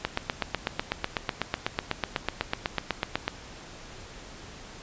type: click train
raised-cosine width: 0.3 ms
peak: -9 dBFS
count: 27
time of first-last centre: 0.05-3.28 s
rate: 8.05 Hz
effects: pink hiss -45 dBFS RMS until 4.82 s + resampled to 16000 Hz